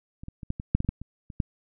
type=clicks; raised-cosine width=5 ms; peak=-28 / -25 / -26 / -15 / -21 / -7 / -14 / -26 / -12 / -25 / -28 / -11 dBFS; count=12; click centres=0.235 / 0.284 / 0.432 / 0.504 / 0.599 / 0.75 / 0.804 / 0.847 / 0.89 / 1.016 / 1.302 / 1.402 s; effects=none